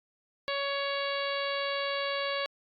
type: harmonic tone with a mistuned harmonic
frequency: 559 Hz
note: C#5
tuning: 14 cents sharp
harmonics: 1 / 2 / 3 / 4 / 5 / 6 / 7 / 8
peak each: -33 / -36 / -38 / -39 / -40 / -41 / -41 / -42 dBFS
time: 0.48-2.46 s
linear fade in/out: 0 ms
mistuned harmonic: 8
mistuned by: +21 cents
effects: AAC 64 kbps